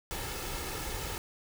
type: noise with comb filter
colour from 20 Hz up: pink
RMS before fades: -37 dBFS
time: 0.11-1.18 s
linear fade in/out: 0 ms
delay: 2.3 ms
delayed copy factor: +0.55
effects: none